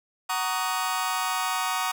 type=chord; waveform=sawtooth; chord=D# minor seventh; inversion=first; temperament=just; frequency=746.7 / 933.4 / 1120.1 / 1244.5 Hz; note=F#5 / A#5 / C#6 / D#6; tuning=+16 / +2 / +18 / 0 cents; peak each=-27 dBFS; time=0.29-1.92 s; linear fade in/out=10 ms; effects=none